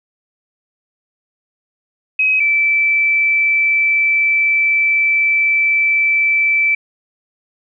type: tone pair in turn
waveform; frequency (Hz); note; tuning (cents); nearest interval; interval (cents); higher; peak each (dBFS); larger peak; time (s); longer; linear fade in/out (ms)
sine; 2538 / 2322; D#7 / D7; +34 / -20; major second; 154; first; -11; neither; 2.19-2.4 / 2.4-6.75; second; 5
effects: none